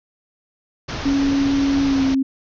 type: low-pass noise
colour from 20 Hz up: pink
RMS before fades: -28 dBFS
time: 0.88-2.15 s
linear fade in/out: 10 ms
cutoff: 6200 Hz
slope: 96 dB/octave
type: tone with pitch glide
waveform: sine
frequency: 277.2 to 267.8 Hz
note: C#4 to C4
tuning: 0 to +40 cents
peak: -15 dBFS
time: 1.05-2.23 s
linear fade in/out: 10 ms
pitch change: -60 cents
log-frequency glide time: 1.83-2.04 s
effects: none